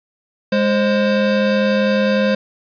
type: tone pair together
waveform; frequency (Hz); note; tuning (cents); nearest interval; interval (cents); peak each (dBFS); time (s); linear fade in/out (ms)
square; 206 / 527; G#3 / C5; -14 / +12; octave + major third; 1626; -17; 0.52-2.35; 5
effects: resampled to 11025 Hz + 8-bit